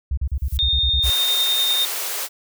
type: tone bursts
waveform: sine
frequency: 67.5 Hz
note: C#2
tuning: 45 cents flat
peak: -18 dBFS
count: 10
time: 0.11-1.101 s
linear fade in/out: 5 ms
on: 64 ms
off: 39 ms
type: noise with exponential growth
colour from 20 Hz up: violet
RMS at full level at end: -34 dBFS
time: 0.25-0.57 s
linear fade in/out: 0 ms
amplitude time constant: 69 ms
type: tone with tremolo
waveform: sine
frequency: 3663 Hz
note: A#7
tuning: 31 cents flat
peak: -16 dBFS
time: 0.59-1.85 s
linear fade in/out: 0 ms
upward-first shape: sine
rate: 10 Hz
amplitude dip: 25%
type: high-pass noise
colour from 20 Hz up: white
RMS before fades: -26 dBFS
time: 1.02-2.29 s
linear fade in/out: 50 ms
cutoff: 370 Hz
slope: 48 dB/octave
effects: none